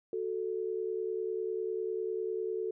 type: tone pair together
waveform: sine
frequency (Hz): 370 / 440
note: F#4 / A4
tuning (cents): 0 / 0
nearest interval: minor third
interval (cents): 300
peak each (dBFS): -35 / -34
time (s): 0.13-2.71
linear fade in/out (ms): 2
effects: none